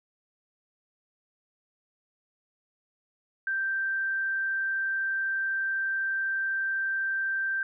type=tone; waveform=sine; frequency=1568 Hz; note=G6; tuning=in tune; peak=-26 dBFS; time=3.47-7.63 s; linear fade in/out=2 ms; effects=none